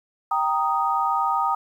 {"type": "chord", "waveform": "sine", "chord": "Eb major", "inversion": "first", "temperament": "equal", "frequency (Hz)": [784, 932.3, 1244.5], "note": ["G5", "Bb5", "Eb6"], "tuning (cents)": [0, 0, 0], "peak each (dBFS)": [-25, -24, -23], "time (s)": [0.31, 1.55], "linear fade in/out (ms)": 5, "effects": ["9-bit"]}